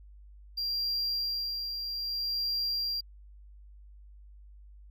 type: tone with tremolo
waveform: triangle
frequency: 4756 Hz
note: D8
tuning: 21 cents sharp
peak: -27 dBFS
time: 0.57-3.01 s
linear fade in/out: 10 ms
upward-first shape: sine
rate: 0.62 Hz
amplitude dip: 45%
effects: added 50 Hz sine -49 dBFS peak until 4.9 s